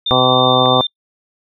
sine tone with pitch glide, 3614 to 3591 Hz, A7 to A7, +46 to +35 cents, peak -16 dBFS, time 0.06-0.87 s, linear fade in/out 5 ms, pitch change -11 cents, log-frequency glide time 0.42-0.58 s
harmonic tone, 127.6 Hz, C3, 43 cents flat, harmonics 1 / 2 / 3 / 4 / 5 / 6 / 7 / 8 / 9, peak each -21 / -20 / -22 / -17 / -20 / -17 / -23 / -23 / -17 dBFS, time 0.11-0.81 s, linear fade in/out 0 ms
click, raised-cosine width 0.5 ms, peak -16 dBFS, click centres 0.658 s
effects noise-tail reverb RT60 0.1 s tail -25 dB re dry

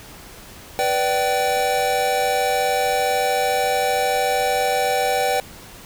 square chord, G major, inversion first, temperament equal with one note detuned, 493.9 / 587.3 / 770.5 Hz, B4 / D5 / G5, 0 / 0 / -30 cents, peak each -24 / -25 / -21 dBFS, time 0.79-5.4 s, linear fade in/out 0 ms, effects pink hiss -41 dBFS RMS until 5.85 s

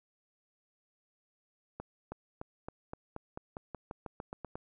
accelerating click train, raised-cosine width 1 ms, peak -26 dBFS, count 15, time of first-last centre 1.8-4.555 s, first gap 320 ms, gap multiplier 0.92, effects none

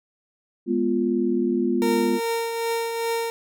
sine chord, F diminished, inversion first, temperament equal, 207.7 / 246.9 / 349.2 Hz, Ab3 / Cb4 / F4, 0 / 0 / 0 cents, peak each -26 / -23 / -23 dBFS, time 0.66-2.2 s, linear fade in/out 50 ms
30% pulse tone with tremolo, 460.6 Hz, A#4, 21 cents flat, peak -19 dBFS, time 1.82-3.3 s, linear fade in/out 0 ms, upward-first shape triangle, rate 2.5 Hz, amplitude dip 45%
effects none

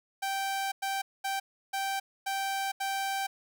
sawtooth tone bursts at uneven times, 781 Hz, G5, 7 cents flat, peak -26 dBFS, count 6, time 0.22-0.72 / 0.82-1.02 / 1.24-1.4 / 1.73-2 / 2.26-2.72 / 2.8-3.27 s, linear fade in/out 10 ms, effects none

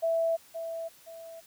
sine tone with echo, 660 Hz, E5, 2 cents sharp, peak -24 dBFS, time 0.02-0.37 s, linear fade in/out 20 ms, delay 520 ms, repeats 2, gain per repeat -9 dB, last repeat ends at 1.41 s, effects white hiss -57 dBFS RMS until 1.46 s

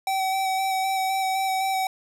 square tone with vibrato, 765 Hz, G5, 42 cents flat, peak -23 dBFS, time 0.07-1.87 s, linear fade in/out 2 ms, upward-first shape square, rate 3.9 Hz, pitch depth 13 cents each way, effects none

